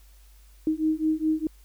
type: beating tone pair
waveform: sine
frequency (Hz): 311.1 / 315.9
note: D#4 / D#4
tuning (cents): 0 / +26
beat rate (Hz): 4.8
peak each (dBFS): -25 / -25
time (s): 0.67-1.47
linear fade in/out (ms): 2
effects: added 50 Hz sine -50 dBFS peak until 1.64 s + white hiss -61 dBFS RMS until 1.64 s